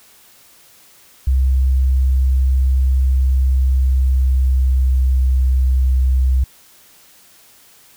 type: tone with pitch glide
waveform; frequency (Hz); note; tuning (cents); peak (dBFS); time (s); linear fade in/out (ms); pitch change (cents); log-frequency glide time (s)
sine; 65.41 to 64.58; C2 to C2; 0 to -22; -11; 1.27-6.44; 5; -22; 3.46-5.26
effects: white hiss -48 dBFS RMS until 7.96 s